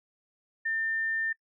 sine tone, 1800 Hz, A6, 39 cents sharp, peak -27 dBFS, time 0.65-1.33 s, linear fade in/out 10 ms, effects noise-tail reverb RT60 0.1 s tail -26 dB re dry

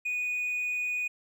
triangle tone, 2473 Hz, D#7, 11 cents flat, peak -26 dBFS, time 0.05-1.08 s, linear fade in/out 10 ms, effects tanh soft clip ceiling -22 dBFS

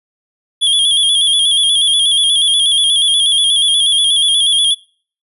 square tone with vibrato, 3323 Hz, G#7, in tune, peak -10 dBFS, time 0.61-4.75 s, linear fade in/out 20 ms, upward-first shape square, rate 8.3 Hz, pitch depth 50 cents each way, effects noise-tail reverb RT60 0.5 s tail -26 dB re dry + resampled to 32000 Hz

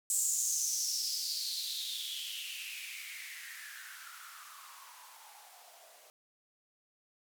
violet noise with band-pass filter sweep, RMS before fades -39 dBFS, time 0.1-6.1 s, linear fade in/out 0 ms, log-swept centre 7800 to 600 Hz, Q 6.4, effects none

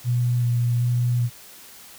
sine tone with vibrato, 121 Hz, B2, 35 cents flat, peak -18 dBFS, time 0.04-1.3 s, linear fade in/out 50 ms, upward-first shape square, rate 1.3 Hz, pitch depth 13 cents each way, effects white hiss -45 dBFS RMS until 1.98 s

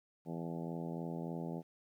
harmonic tone with a mistuned harmonic, 83.4 Hz, E2, 21 cents sharp, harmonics 2 / 3 / 4 / 5 / 6 / 7 / 8 / 9 / 10, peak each -41 / -45 / -47 / -49 / -51 / -52 / -53 / -54 / -55 dBFS, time 0.25-1.63 s, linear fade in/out 50 ms, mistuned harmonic 10, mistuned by +48 cents, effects 12-bit

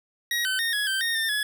25% pulse tone with pitch steps, 1895 / 1525 / 1844 / 1676 / 1559 / 1849 / 1803 / 1694 Hz, A#6 / G6 / A#6 / G#6 / G6 / A#6 / A6 / G#6, +28 / -48 / -19 / +15 / -10 / -15 / +42 / +34 cents, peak -20 dBFS, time 0.31-1.43 s, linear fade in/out 2 ms, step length 140 ms, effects none

